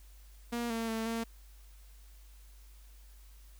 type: tone with pitch steps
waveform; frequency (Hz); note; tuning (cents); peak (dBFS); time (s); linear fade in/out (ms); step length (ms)
sawtooth; 237 / 227.6 / 223.7 / 228.4; A#3 / A#3 / A3 / A#3; +29 / -41 / +29 / -35; -29; 0.52-1.24; 10; 180
effects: added 50 Hz sine -52 dBFS peak until 3.59 s + white hiss -64 dBFS RMS until 3.59 s